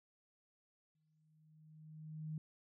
sine tone with exponential growth, 155.56 Hz, D#3, in tune, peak -39 dBFS, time 0.95-2.38 s, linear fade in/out 2 ms, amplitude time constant 310 ms, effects none

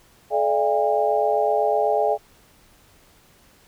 sine tone cluster, 429.7 / 593 / 681 / 809 Hz, A4 / D5 / F5 / G#5, -41 / +17 / -44 / -46 cents, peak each -23 dBFS, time 0.3-2.18 s, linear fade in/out 50 ms, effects pink hiss -55 dBFS RMS until 3.67 s

